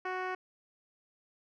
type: tone with low-pass filter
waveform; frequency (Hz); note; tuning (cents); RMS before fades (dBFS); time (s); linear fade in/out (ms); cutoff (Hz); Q
10% pulse; 370; F#4; 0; -36; 0.05-0.35; 5; 2000; 0.78
effects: none